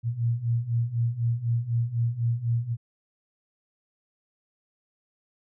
sine beating tone pair, 115.2 / 119.2 Hz, A#2 / A#2, -20 / +39 cents, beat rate 4 Hz, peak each -28 / -25 dBFS, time 0.03-2.77 s, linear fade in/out 50 ms, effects none

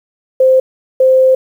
sine tone pair in turn, 521 / 521 Hz, C5 / C5, -7 / -7 cents, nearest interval unison, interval 0 cents, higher neither, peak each -5 dBFS, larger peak neither, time 0.4-0.6 / 1-1.35 s, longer second, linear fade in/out 5 ms, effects 7-bit

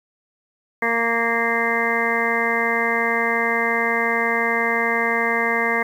harmonic tone, 231.4 Hz, A#3, 13 cents flat, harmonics 1 / 2 / 3 / 4 / 5 / 7 / 8 / 9, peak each -29 / -25 / -28 / -28 / -27 / -27 / -25 / -23 dBFS, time 0.82-5.83 s, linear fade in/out 5 ms, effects 8-bit

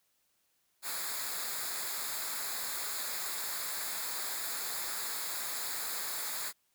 white noise with comb filter, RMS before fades -37 dBFS, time 0.82-6.53 s, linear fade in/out 50 ms, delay 0.34 ms, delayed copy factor -0.75, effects white hiss -75 dBFS RMS until 6.74 s

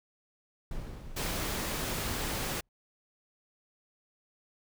brown noise with exponential decay, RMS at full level -36 dBFS, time 0.71-2.69 s, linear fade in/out 2 ms, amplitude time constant 430 ms
pink noise, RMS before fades -34 dBFS, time 1.16-2.61 s, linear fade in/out 10 ms
effects none

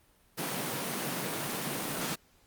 pink high-pass noise, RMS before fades -34 dBFS, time 0.37-2.16 s, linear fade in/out 20 ms, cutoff 130 Hz, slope 48 dB/octave, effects pink hiss -65 dBFS RMS until 2.46 s + Opus 32 kbps

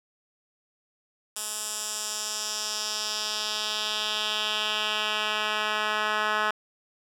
10% pulse tone with band-pass filter sweep, 213.2 Hz, G#3, 46 cents sharp, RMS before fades -29 dBFS, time 1.36-6.51 s, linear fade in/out 5 ms, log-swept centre 8800 to 1700 Hz, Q 1.9, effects 9-bit

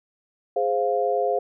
sine chord, F minor, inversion first, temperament equal, 415.3 / 523.3 / 698.5 Hz, Ab4 / C5 / F5, 0 / 0 / 0 cents, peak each -25 / -24 / -24 dBFS, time 0.56-1.39 s, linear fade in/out 5 ms, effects none

